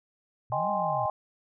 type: linear two-way sweep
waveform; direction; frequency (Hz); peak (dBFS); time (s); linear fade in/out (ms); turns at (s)
sine; up then down; 112.1 to 207.7 to 112.1; -36; 0.5-1.06; 0; 0.7
type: chord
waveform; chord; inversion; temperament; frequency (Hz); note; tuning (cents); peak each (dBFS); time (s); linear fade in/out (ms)
sine; Ab major seventh; second; equal; 622.3 / 784 / 830.6 / 1046.5; Eb5 / G5 / Ab5 / C6; 0 / 0 / 0 / 0; -31; 0.52-1.1; 2
effects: none